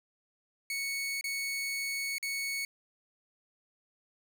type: tone with dropouts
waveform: sawtooth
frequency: 2217 Hz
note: C#7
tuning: in tune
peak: -29 dBFS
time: 0.7-2.65 s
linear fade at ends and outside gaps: 2 ms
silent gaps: 1.211-1.241 / 2.183-2.227 s
effects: 11-bit